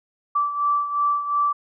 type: beating tone pair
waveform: sine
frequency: 1162 / 1164.8 Hz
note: D6 / D6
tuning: -19 / -15 cents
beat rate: 2.8 Hz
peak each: -20 / -26 dBFS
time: 0.35-1.53 s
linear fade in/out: 10 ms
effects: none